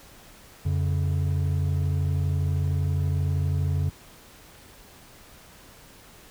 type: tone pair together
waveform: triangle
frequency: 88.9 / 141.48 Hz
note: F2 / C#3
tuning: +31 / +36 cents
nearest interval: minor sixth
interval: 805 cents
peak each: -21 / -24 dBFS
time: 0.65-3.9 s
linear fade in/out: 10 ms
effects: tanh soft clip ceiling -13 dBFS + pink hiss -50 dBFS RMS until 6.3 s